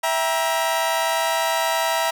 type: chord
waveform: sawtooth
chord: E diminished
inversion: none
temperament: just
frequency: 659.3 / 791.1 / 949.3 Hz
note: E5 / G5 / Bb5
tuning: 0 / +16 / +31 cents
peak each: -19 / -24 / -19 dBFS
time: 0.03-2.11 s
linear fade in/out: 10 ms
effects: none